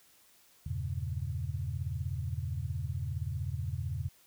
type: chord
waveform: sine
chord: E diminished seventh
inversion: none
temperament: equal with one note detuned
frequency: 82.41 / 98 / 119.47 / 138.59 Hz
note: E2 / G2 / Bb2 / Db3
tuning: 0 / 0 / +43 / 0 cents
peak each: -37 / -38 / -39 / -39 dBFS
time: 0.66-4.09 s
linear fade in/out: 5 ms
effects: white hiss -63 dBFS RMS until 4.26 s